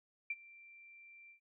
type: tone with ADSR envelope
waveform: sine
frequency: 2356 Hz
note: D7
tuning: 5 cents sharp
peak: -33 dBFS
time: 0.3-1.4 s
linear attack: 5 ms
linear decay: 40 ms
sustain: -22 dB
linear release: 100 ms
effects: none